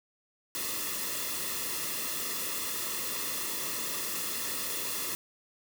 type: noise with comb filter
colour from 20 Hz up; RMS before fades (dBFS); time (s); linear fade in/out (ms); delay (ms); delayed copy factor
white; -34; 0.55-5.15; 0; 1.3; -0.7
effects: none